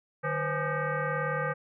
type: tone with frequency modulation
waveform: sine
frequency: 532 Hz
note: C5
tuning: 29 cents sharp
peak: -27 dBFS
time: 0.23-1.54 s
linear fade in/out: 20 ms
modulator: 342 Hz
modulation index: 3.7
effects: none